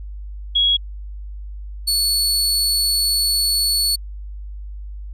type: tone pair in turn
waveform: sine / sawtooth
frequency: 3322 / 4422 Hz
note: G#7 / C#8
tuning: 0 / -5 cents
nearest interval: perfect fourth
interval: 495 cents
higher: second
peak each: -13 / -13 dBFS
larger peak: neither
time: 0.55-0.77 / 1.87-3.96 s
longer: second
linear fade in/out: 10 ms
effects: added 50 Hz sine -29 dBFS peak until 5.13 s + resampled to 32000 Hz

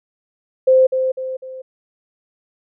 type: tone with echo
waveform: sine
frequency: 520 Hz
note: C5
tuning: 11 cents flat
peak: -8 dBFS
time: 0.67-0.87 s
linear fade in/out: 10 ms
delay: 250 ms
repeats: 3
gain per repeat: -7 dB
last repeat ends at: 1.62 s
effects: none

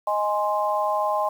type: chord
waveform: sine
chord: Ab major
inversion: second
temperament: equal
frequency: 622.3 / 830.6 / 1046.5 Hz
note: Eb5 / Ab5 / C6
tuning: 0 / 0 / 0 cents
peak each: -25 dBFS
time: 0.07-1.29 s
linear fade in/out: 5 ms
effects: 8-bit

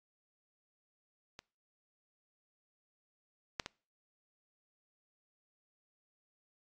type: clicks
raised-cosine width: 0.2 ms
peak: -29 / -16 / -22 dBFS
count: 3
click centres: 1.391 / 3.598 / 3.661 s
effects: noise-tail reverb RT60 0.4 s tail -26 dB re dry + AAC 32 kbps

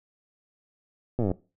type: slowing click train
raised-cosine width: 2 ms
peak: -14 dBFS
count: 14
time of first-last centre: 1.19-1.315 s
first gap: 8 ms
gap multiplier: 1.03
effects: noise-tail reverb RT60 0.3 s tail -20 dB re dry

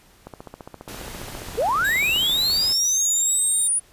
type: click train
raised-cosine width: 1 ms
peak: -22 dBFS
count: 34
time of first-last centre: 0.27-2.5 s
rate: 14.8 Hz
type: noise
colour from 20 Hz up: pink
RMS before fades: -36 dBFS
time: 0.88-2.73 s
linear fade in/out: 5 ms
type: linear sweep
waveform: sine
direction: up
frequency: 386.7 to 9830 Hz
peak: -18 dBFS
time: 1.57-3.8 s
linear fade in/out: 20 ms
type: tone with pitch glide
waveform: 5% pulse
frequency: 3815 to 3741 Hz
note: A#7 to A#7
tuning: +39 to +5 cents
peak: -21 dBFS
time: 1.84-3.68 s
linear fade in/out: 10 ms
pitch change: -34 cents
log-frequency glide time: 2.16-2.7 s
effects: pink hiss -54 dBFS RMS until 3.92 s + resampled to 32000 Hz

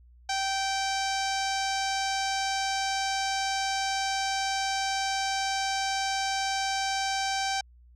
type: tone with low-pass filter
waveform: sawtooth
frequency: 778 Hz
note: G5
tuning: 13 cents flat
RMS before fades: -29 dBFS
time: 0.29-7.61 s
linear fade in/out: 5 ms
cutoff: 5900 Hz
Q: 2.7
effects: added 60 Hz sine -52 dBFS peak until 7.95 s

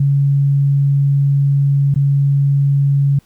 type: tone with dropouts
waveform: sine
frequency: 140 Hz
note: C#3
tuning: 18 cents sharp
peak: -10 dBFS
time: 0-3.19 s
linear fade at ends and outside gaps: 5 ms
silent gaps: 1.942-1.959 s
effects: pink hiss -55 dBFS RMS until 3.25 s

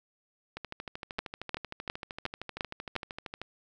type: two click trains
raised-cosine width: 0.3 ms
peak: -14 / -22 dBFS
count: 6 / 38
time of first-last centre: 1.19-2.963 / 0.57-3.416 s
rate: 2.82 / 13 Hz
effects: none

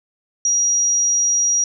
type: tone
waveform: sine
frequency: 5740 Hz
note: F8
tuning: 47 cents sharp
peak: -14 dBFS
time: 0.45-1.64 s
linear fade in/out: 2 ms
effects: none

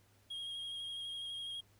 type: tone with vibrato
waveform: triangle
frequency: 3260 Hz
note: G#7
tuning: 33 cents flat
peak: -39 dBFS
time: 0.3-1.61 s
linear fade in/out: 10 ms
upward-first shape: square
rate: 12 Hz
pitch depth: 15 cents each way
effects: added 101 Hz sine -68 dBFS peak until 1.79 s + pink hiss -70 dBFS RMS until 1.79 s

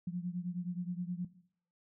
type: beating tone pair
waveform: sine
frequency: 174.61 / 184.11 Hz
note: F3 / F#3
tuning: 0 / -8 cents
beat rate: 9.5 Hz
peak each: -37 / -39 dBFS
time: 0.07-1.25 s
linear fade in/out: 5 ms
effects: noise-tail reverb RT60 0.6 s tail -17 dB re dry

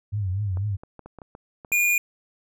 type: tone with vibrato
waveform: sine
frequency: 98 Hz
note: G2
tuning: in tune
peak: -23 dBFS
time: 0.12-0.77 s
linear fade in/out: 20 ms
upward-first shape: triangle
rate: 4.1 Hz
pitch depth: 160 cents each way
type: clicks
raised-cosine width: 1 ms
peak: -27 dBFS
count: 9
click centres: 0.572 / 0.835 / 0.993 / 1.06 / 1.187 / 1.218 / 1.351 / 1.648 / 1.718 s
type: tone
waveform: square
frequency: 2429 Hz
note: D#7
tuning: 42 cents flat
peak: -19 dBFS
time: 1.72-1.98 s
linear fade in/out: 2 ms
effects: none

